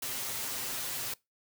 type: noise with comb filter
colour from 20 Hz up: white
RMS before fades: -36 dBFS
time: 0.02-1.14 s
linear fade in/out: 5 ms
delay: 7.6 ms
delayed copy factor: +0.9
effects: noise-tail reverb RT60 0.2 s tail -22 dB re dry